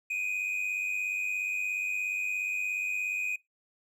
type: tone pair together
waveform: triangle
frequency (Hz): 2396 / 2493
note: D7 / D#7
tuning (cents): +34 / +3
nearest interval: minor second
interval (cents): 69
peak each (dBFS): -35 / -29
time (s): 0.1-3.36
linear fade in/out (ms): 5
effects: noise-tail reverb RT60 0.2 s tail -23 dB re dry